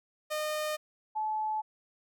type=tone pair in turn; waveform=sawtooth / sine; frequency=611 / 863.2 Hz; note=D#5 / A5; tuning=-32 / -33 cents; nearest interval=tritone; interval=599 cents; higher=second; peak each=-27 / -29 dBFS; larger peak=first; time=0.3-0.77 / 1.15-1.62 s; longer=neither; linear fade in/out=20 ms; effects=none